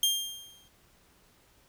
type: tone with exponential decay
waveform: sawtooth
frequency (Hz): 3200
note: G7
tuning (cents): +35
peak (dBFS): -18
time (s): 0.03-0.68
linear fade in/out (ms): 2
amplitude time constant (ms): 140
effects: pink hiss -63 dBFS RMS until 1.68 s